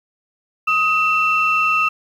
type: tone pair together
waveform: sine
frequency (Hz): 1260 / 2688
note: D#6 / E7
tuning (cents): +21 / +33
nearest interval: octave + minor second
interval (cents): 1312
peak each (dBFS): -16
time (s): 0.67-1.89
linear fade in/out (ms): 10
effects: tanh soft clip ceiling -7 dBFS + 8-bit